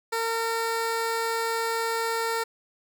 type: tone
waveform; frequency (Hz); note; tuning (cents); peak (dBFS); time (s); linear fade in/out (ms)
15% pulse; 456.1; A#4; -38; -19; 0.12-2.44; 10
effects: none